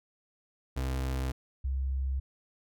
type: tone pair in turn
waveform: 35% pulse / sine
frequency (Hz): 65.41 / 66.51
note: C2 / C2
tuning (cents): 0 / +29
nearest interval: unison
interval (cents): 29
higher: second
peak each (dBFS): -28 / -28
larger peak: neither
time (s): 0.76-1.32 / 1.64-2.2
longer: neither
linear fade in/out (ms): 10
effects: none